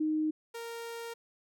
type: tone pair in turn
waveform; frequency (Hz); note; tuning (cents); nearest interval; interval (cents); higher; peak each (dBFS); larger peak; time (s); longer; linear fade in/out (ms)
sine / sawtooth; 309.8 / 464.2; D#4 / A#4; -7 / -7; perfect fifth; 700; second; -27 / -35; first; 0-0.31 / 0.54-1.14; second; 10
effects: none